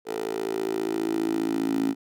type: tone with high-pass filter sweep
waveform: 10% pulse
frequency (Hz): 54.9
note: A1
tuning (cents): -3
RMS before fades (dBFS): -27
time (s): 0.05-1.95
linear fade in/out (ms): 50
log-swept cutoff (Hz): 450 to 270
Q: 6.3
effects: none